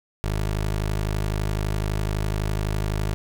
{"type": "tone", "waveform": "20% pulse", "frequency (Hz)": 51.91, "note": "G#1", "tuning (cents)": 0, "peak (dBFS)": -18, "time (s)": [0.24, 3.14], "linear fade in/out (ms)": 0, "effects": []}